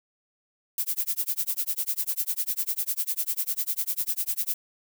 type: noise with tremolo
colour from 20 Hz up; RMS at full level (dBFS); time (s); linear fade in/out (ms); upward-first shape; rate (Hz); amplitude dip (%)
violet; -25; 0.78-4.54; 2; sine; 10; 100
effects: none